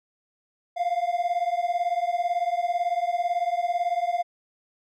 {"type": "beating tone pair", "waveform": "triangle", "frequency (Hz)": [691, 709], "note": ["F5", "F5"], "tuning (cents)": [-19, 26], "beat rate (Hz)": 18, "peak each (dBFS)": -24, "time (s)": [0.76, 4.23], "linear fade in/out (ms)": 20, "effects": []}